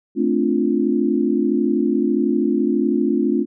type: chord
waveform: sine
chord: D minor seventh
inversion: second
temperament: equal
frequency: 220 / 261.6 / 293.7 / 349.2 Hz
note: A3 / C4 / D4 / F4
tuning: 0 / 0 / 0 / 0 cents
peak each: -21 dBFS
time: 0.15-3.46 s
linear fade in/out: 50 ms
effects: none